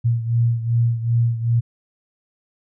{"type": "beating tone pair", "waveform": "sine", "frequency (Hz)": [116.54, 119.14], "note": ["A#2", "A#2"], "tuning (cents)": [0, 38], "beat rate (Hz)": 2.6, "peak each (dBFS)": [-17, -22], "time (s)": [0.04, 1.61], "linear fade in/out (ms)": 20, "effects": []}